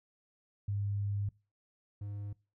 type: tone pair in turn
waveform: sine / triangle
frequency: 101.2 / 102.08 Hz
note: G#2 / G#2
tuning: -44 / -29 cents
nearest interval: unison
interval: 15 cents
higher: second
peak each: -31 / -36 dBFS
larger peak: first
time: 0.68-1.29 / 2.01-2.33 s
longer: first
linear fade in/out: 5 ms
effects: noise-tail reverb RT60 0.3 s tail -23 dB re dry